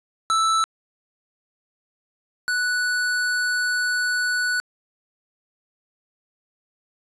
square tone pair in turn, 1318.5 / 1480 Hz, E6 / F#6, 0 / 0 cents, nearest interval major second, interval 200 cents, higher second, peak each -18 / -21 dBFS, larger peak first, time 0.3-0.64 / 2.48-4.6 s, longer second, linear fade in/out 0 ms, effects resampled to 22050 Hz + 10-bit

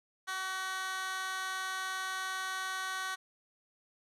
15% pulse tone with high-pass filter, 377.3 Hz, F#4, 34 cents sharp, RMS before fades -37 dBFS, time 0.27-3.16 s, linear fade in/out 20 ms, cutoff 1400 Hz, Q 1.4, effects low-pass 11000 Hz 12 dB/octave

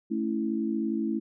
sine chord, A major, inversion none, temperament equal, 220 / 277.2 / 329.6 Hz, A3 / C#4 / E4, 0 / 0 / 0 cents, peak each -29 / -33 / -30 dBFS, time 0.1-1.2 s, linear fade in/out 20 ms, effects none

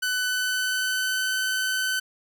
sawtooth tone with pitch glide, 1500 to 1520.1 Hz, F#6 to F#6, +23 to +46 cents, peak -20 dBFS, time 0.02-2 s, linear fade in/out 10 ms, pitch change +23 cents, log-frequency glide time 0.19-1.35 s, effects none

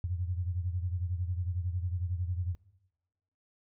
sine beating tone pair, 87.31 / 98.31 Hz, F2 / G2, 0 / +5 cents, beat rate 11 Hz, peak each -31 / -37 dBFS, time 0.04-2.55 s, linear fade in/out 0 ms, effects noise-tail reverb RT60 1.0 s tail -21 dB re dry

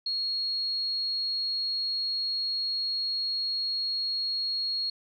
sine tone, 4300 Hz, C8, 47 cents sharp, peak -27 dBFS, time 0.06-4.9 s, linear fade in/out 5 ms, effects none

